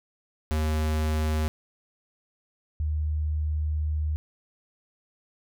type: tone pair in turn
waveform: square / sine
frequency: 77.5 / 76.34 Hz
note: D#2 / D#2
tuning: -6 / -32 cents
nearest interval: unison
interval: 26 cents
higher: first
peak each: -24 dBFS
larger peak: neither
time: 0.51-1.48 / 2.8-4.16 s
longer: second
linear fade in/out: 0 ms
effects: none